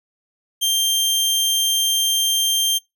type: tone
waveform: sawtooth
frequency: 3170 Hz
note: G7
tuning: 19 cents sharp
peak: -13 dBFS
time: 0.61-2.79 s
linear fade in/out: 20 ms
effects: noise-tail reverb RT60 0.2 s tail -26 dB re dry